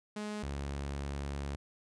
sawtooth tone pair in turn, 210.3 / 70.18 Hz, G#3 / C#2, +22 / +22 cents, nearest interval octave + perfect fifth, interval 1900 cents, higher first, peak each -33 / -32 dBFS, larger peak second, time 0.16-0.43 / 0.43-1.56 s, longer second, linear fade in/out 5 ms, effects resampled to 22050 Hz

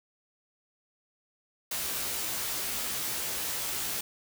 white noise with comb filter, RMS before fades -33 dBFS, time 1.71-4.01 s, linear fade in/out 5 ms, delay 16 ms, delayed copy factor +0.9, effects none

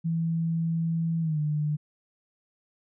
sine tone with pitch glide, 164.81 to 150.26 Hz, E3 to D3, 0 to +40 cents, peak -24 dBFS, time 0.04-1.77 s, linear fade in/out 20 ms, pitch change -160 cents, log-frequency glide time 1.21-1.39 s, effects none

